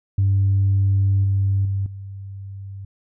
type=tone with level steps; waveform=sine; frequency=98 Hz; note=G2; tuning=in tune; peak=-13 / -15 / -19 / -31 dBFS; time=0.18-2.85 s; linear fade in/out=5 ms; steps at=1.24 / 1.65 / 1.86 s; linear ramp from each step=2 ms; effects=tanh soft clip ceiling -11 dBFS